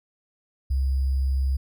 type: tone with sample-and-hold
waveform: sine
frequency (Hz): 66.7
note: C2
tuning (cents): +34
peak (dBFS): -20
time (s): 0.7-1.57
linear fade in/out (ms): 10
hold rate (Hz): 4900
effects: none